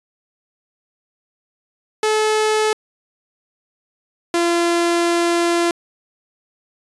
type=tone pair in turn; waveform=sawtooth; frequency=431.4 / 342.4 Hz; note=A4 / F4; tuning=-34 / -34 cents; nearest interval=major third; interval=400 cents; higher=first; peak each=-11 dBFS; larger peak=neither; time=2.03-2.73 / 4.34-5.71 s; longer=second; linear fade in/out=2 ms; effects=resampled to 24000 Hz